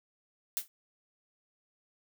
blue noise with exponential decay, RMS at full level -28 dBFS, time 0.57-0.68 s, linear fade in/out 0 ms, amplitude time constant 23 ms, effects none

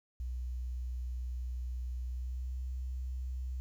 sine tone with pitch glide, 61.74 to 63.55 Hz, B1 to C2, 0 to -50 cents, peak -35 dBFS, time 0.2-3.6 s, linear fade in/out 0 ms, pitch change +50 cents, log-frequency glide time 2.02-2.59 s, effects 11-bit

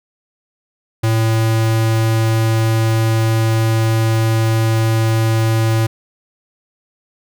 square tone, 112.1 Hz, A2, 33 cents sharp, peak -13 dBFS, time 1.03-5.87 s, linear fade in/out 10 ms, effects none

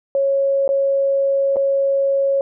sine tone with dropouts, 550 Hz, C#5, 14 cents flat, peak -14 dBFS, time 0.15-2.41 s, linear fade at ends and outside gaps 1 ms, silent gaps 0.678-0.69 / 1.56-1.567 s, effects none

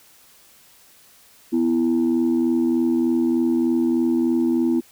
sine tone pair together, 248.8 / 332.1 Hz, B3 / E4, +13 / +13 cents, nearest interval perfect fourth, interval 500 cents, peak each -18 dBFS, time 1.52-4.81 s, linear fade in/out 20 ms, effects tanh soft clip ceiling -12 dBFS + white hiss -52 dBFS RMS until 4.91 s

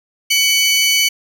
25% pulse tone pair together, 2253 / 2995 Hz, C#7 / F#7, +28 / +20 cents, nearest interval perfect fourth, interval 492 cents, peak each -11 dBFS, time 0.3-1.09 s, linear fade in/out 10 ms, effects none

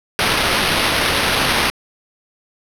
white noise with sample-and-hold, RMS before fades -17 dBFS, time 0.19-1.7 s, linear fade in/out 0 ms, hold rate 7350 Hz, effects low-pass 12000 Hz 12 dB/octave

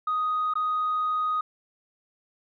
sine tone with dropouts, 1247 Hz, D#6, 3 cents sharp, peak -22 dBFS, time 0.07-1.41 s, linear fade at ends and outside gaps 5 ms, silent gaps 0.538-0.554 s, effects tanh soft clip ceiling -20 dBFS

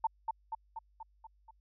sine tone with echo, 895 Hz, A5, 29 cents sharp, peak -26 dBFS, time 0.04-0.07 s, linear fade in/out 5 ms, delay 240 ms, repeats 6, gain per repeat -4 dB, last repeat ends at 1.51 s, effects added 50 Hz sine -65 dBFS peak until 1.6 s

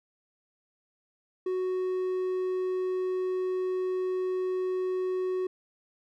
triangle tone, 370 Hz, F#4, in tune, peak -25 dBFS, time 1.46-5.47 s, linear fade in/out 5 ms, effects none

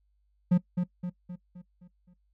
triangle tone with echo, 178.5 Hz, F3, 38 cents sharp, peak -16 dBFS, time 0.51-0.58 s, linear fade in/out 10 ms, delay 260 ms, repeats 6, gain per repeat -6 dB, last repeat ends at 2.14 s, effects noise-tail reverb RT60 0.1 s tail -20 dB re dry + added 50 Hz sine -67 dBFS peak until 2.33 s

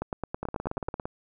two click trains, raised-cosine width 1 ms, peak -16 / -18 dBFS, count 9 / 12, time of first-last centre 0.02-0.887 / 0.43-1.055 s, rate 9.23 / 17.6 Hz, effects none

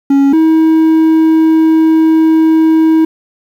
triangle tone pair in turn, 277.2 / 319.8 Hz, C#4 / D#4, 0 / +48 cents, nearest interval major second, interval 248 cents, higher second, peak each -3 dBFS, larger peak neither, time 0.1-0.33 / 0.33-3.05 s, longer second, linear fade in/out 5 ms, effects 7-bit

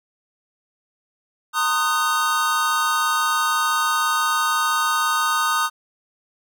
square tone cluster, 917 / 1054 / 1241 / 1505 Hz, A#5 / C6 / D#6 / F#6, -29 / +12 / -5 / +29 cents, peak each -27 / -30 / -21 / -26 dBFS, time 1.53-5.7 s, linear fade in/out 50 ms, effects none

